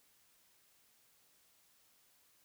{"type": "silence", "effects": ["white hiss -70 dBFS RMS until 2.44 s"]}